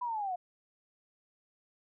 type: linear sweep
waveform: sine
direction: down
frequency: 1000 to 701 Hz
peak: -32 dBFS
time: 0.01-0.36 s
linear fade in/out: 10 ms
effects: none